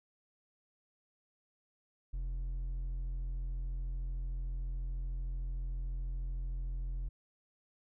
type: tone with hard clipping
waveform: sine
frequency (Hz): 43.19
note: F1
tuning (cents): -18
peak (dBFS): -36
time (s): 2.13-7.09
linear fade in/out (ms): 10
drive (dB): 4
effects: none